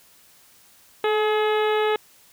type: harmonic tone with a mistuned harmonic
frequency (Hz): 424.5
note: G#4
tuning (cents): +38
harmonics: 1 / 2 / 3 / 4 / 5 / 6 / 7 / 8 / 9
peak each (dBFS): -20 / -26 / -30 / -32 / -34 / -36 / -37 / -38 / -39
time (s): 1.04-1.96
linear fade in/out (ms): 2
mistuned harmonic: 1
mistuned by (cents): +23
effects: white hiss -54 dBFS RMS until 2.32 s